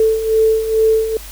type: beating tone pair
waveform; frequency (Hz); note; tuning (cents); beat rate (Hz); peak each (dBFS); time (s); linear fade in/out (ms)
sine; 440 / 442.3; A4 / A4; 0 / +9; 2.3; -18 / -12; 0-1.17; 2
effects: added 50 Hz sine -33 dBFS peak until 1.31 s + white hiss -36 dBFS RMS until 1.31 s